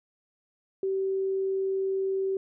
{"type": "tone", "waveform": "sine", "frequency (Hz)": 385.1, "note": "G4", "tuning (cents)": -31, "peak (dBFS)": -25, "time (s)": [0.83, 2.37], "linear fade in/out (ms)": 2, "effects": []}